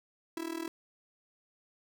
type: tone with amplitude modulation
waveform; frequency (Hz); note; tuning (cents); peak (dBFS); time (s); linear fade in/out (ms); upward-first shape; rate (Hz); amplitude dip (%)
45% pulse; 329.6; E4; 0; -32; 0.37-0.68; 2; sine; 39.6; 85
effects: none